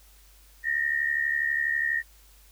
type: tone pair together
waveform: sine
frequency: 1812 / 1884.2 Hz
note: A#6 / A#6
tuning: -50 / +18 cents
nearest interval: minor second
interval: 68 cents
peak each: -27 / -26 dBFS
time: 0.63-2.03 s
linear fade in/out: 50 ms
effects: added 50 Hz sine -54 dBFS peak until 2.51 s + white hiss -58 dBFS RMS until 2.51 s